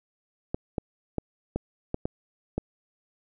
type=clicks; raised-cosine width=2 ms; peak=-14 dBFS; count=7; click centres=0.545 / 0.782 / 1.183 / 1.56 / 1.944 / 2.055 / 2.58 s; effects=none